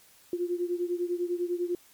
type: beating tone pair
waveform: sine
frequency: 349.2 / 359.2 Hz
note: F4 / F4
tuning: 0 / +49 cents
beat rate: 10 Hz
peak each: -29 / -32 dBFS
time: 0.33-1.75 s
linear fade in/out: 2 ms
effects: white hiss -58 dBFS RMS until 1.93 s + MP3 96 kbps